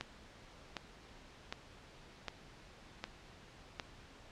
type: click train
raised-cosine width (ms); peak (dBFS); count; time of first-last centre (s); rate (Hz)
0.2; -21; 6; 0.01-3.798; 1.32
effects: pink hiss -57 dBFS RMS until 4.31 s + low-pass 5000 Hz 12 dB/octave